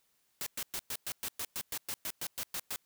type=noise bursts; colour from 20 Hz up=white; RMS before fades=-37 dBFS; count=15; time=0.41-2.76 s; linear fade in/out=0 ms; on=54 ms; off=110 ms; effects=white hiss -74 dBFS RMS until 2.85 s